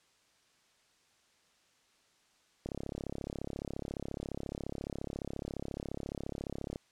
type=click train; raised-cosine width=2 ms; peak=-25 dBFS; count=142; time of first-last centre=2.66-6.759 s; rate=34.4 Hz; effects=white hiss -69 dBFS RMS until 6.91 s + low-pass 7000 Hz 12 dB/octave